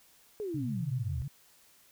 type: exponential sweep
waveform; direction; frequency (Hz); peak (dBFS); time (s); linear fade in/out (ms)
sine; down; 440 to 69.3; -33; 0.4-1.22; 0
type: tone with vibrato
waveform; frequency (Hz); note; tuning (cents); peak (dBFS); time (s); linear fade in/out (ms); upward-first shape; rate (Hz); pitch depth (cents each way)
sine; 127.9; C3; -39; -34; 0.54-1.28; 5; triangle; 7.3; 210
effects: white hiss -62 dBFS RMS until 1.91 s